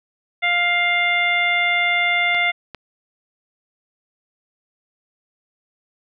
harmonic tone, 700 Hz, F5, 4 cents sharp, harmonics 1 / 2 / 3 / 4 / 5, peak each -24 / -27 / -17 / -29 / -27 dBFS, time 0.42-2.52 s, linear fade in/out 20 ms
clicks, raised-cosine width 0.3 ms, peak -17 dBFS, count 2, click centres 2.347 / 2.747 s
effects none

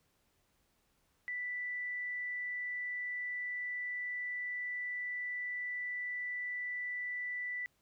sine tone, 1975.5 Hz, B6, in tune, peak -36 dBFS, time 1.28-7.66 s, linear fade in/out 0 ms, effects pink hiss -75 dBFS RMS until 7.81 s

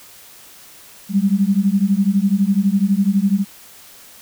sine beating tone pair, 191.8 / 203.8 Hz, G3 / G#3, -37 / -32 cents, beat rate 12 Hz, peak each -16 / -16 dBFS, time 1.09-3.45 s, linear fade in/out 50 ms, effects white hiss -43 dBFS RMS until 4.21 s

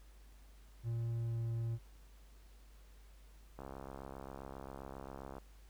triangle tone with pitch glide, 116.1 to 115.23 Hz, A#2 to A#2, -7 to -20 cents, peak -33 dBFS, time 0.83-1.79 s, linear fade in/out 50 ms, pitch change -13 cents, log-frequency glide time 1.17-1.41 s
click train, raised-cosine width 1 ms, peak -33 dBFS, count 122, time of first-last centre 3.59-5.383 s, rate 67.5 Hz
effects added 50 Hz sine -56 dBFS peak until 5.69 s + pink hiss -68 dBFS RMS until 5.69 s

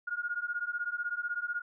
sine beating tone pair, 1422 / 1438 Hz, F6 / F#6, +31 / -50 cents, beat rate 16 Hz, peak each -35 / -35 dBFS, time 0.07-1.62 s, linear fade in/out 10 ms, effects none

